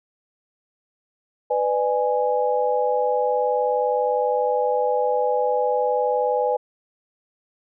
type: chord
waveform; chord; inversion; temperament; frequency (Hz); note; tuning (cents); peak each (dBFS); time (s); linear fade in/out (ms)
sine; G# diminished; first; just; 498.4 / 598 / 830.6; B4 / D5 / G#5; +16 / +31 / 0; -21 / -25 / -23; 1.5-6.57; 10
effects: none